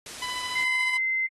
white noise, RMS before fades -38 dBFS, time 0.06-0.64 s, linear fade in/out 2 ms
15% pulse tone with tremolo, 999 Hz, B5, 20 cents sharp, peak -23 dBFS, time 0.22-0.97 s, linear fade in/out 2 ms, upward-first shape square, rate 14 Hz, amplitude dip 30%
sine tone, 2069 Hz, C7, 20 cents flat, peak -23 dBFS, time 0.55-1.27 s, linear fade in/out 10 ms
effects low-pass 9000 Hz 12 dB/octave + AAC 32 kbps

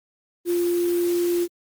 sine tone in noise, 348.6 Hz, F4, 3 cents flat, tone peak -19 dBFS, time 0.45-1.48 s, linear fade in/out 50 ms, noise white, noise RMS -36 dBFS, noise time 0.45-1.48 s, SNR +14 dB, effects Opus 32 kbps

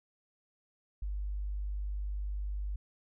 sine tone, 50 Hz, G1, 35 cents sharp, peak -33 dBFS, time 1.02-2.76 s, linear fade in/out 5 ms, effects none

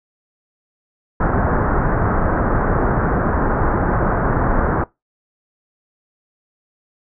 pink low-pass noise, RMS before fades -17 dBFS, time 1.2-4.84 s, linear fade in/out 5 ms, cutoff 1600 Hz, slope 48 dB/octave, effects noise-tail reverb RT60 0.2 s tail -22 dB re dry

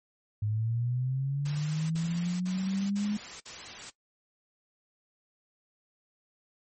sine linear sweep, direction up, 103.83 to 210.1 Hz, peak -27 dBFS, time 0.42-3.17 s, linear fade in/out 5 ms
white noise bursts, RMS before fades -42 dBFS, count 5, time 1.45-3.904 s, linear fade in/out 10 ms, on 450 ms, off 51 ms
effects noise-tail reverb RT60 0.1 s tail -18 dB re dry + MP3 32 kbps

